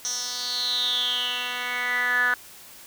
10% pulse tone with band-pass filter sweep, 246.7 Hz, B3, 2 cents flat, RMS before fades -26 dBFS, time 0.05-2.34 s, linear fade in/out 0 ms, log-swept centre 5800 to 1600 Hz, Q 9, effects white hiss -46 dBFS RMS until 2.86 s

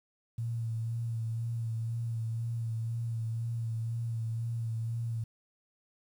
sine tone with vibrato, 114.7 Hz, A#2, 28 cents flat, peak -31 dBFS, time 0.38-5.24 s, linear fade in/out 5 ms, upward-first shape sine, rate 2 Hz, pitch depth 28 cents each way, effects 10-bit

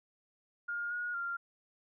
sine tone with pitch steps, 1416 / 1444 / 1390 Hz, F6 / F#6 / F6, +23 / -43 / -9 cents, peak -34 dBFS, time 0.68-1.37 s, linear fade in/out 10 ms, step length 230 ms, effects none

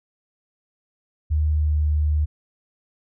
sine tone with pitch glide, 76.4 to 75.48 Hz, D#2 to D2, -31 to +48 cents, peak -17 dBFS, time 1.3-2.26 s, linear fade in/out 20 ms, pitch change -21 cents, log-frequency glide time 1.51-1.74 s, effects none

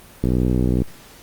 click train, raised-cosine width 3 ms, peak -6 dBFS, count 37, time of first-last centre 0.24-0.82 s, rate 62.1 Hz, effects pink hiss -45 dBFS RMS until 1.22 s + Opus 32 kbps

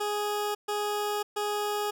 20% pulse tone bursts, 415.4 Hz, G#4, in tune, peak -23 dBFS, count 3, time 0-1.91 s, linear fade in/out 10 ms, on 550 ms, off 130 ms, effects none

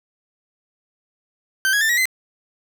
40% pulse tone with pitch steps, 1551 / 1662.3 / 1781.6 / 1909.5 / 2047 Hz, G6 / G#6 / A6 / A#6 / C7, -19 / +1 / +21 / +41 / -38 cents, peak -15 dBFS, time 1.65-2.055 s, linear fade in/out 0 ms, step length 81 ms, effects 8-bit

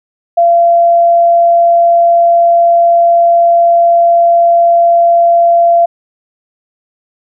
sine tone, 684 Hz, F5, 36 cents flat, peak -4 dBFS, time 0.37-5.86 s, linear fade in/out 10 ms, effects none

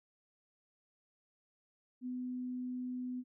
sine tone, 250.9 Hz, B3, 28 cents sharp, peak -37 dBFS, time 2.01-3.24 s, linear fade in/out 50 ms, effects none

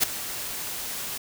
white noise with ADSR envelope, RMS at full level -18 dBFS, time 0-1.18 s, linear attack 33 ms, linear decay 7 ms, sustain -15 dB, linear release 6 ms, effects none

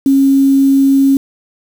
sine tone with quantisation, 272.8 Hz, C#4, 28 cents flat, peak -6 dBFS, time 0.06-1.17 s, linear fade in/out 2 ms, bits 5, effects none

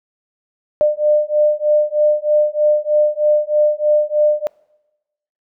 sine beating tone pair, 599 / 602.2 Hz, D5 / D5, +34 / +43 cents, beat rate 3.2 Hz, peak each -15 dBFS, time 0.81-4.47 s, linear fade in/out 0 ms, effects noise-tail reverb RT60 1.0 s tail -24 dB re dry

